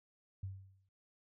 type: tone with exponential decay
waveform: sine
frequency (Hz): 96.1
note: G2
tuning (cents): -34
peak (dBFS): -37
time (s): 0.43-0.89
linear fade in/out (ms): 5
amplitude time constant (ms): 100
effects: none